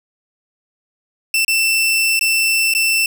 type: tone with dropouts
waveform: sawtooth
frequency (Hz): 2674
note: E7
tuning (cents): +24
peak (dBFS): -10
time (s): 1.34-3.06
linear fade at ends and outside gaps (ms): 2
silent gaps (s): 1.448-1.48 / 2.193-2.21 / 2.738-2.749
effects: none